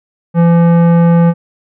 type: tone with tanh clipping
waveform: sine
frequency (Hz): 169.6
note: E3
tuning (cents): +50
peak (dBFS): -7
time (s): 0.34-1.34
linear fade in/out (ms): 50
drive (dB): 15
effects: none